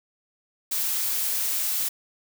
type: noise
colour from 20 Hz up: blue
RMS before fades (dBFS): -26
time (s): 0.71-1.89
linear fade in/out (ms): 10
effects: none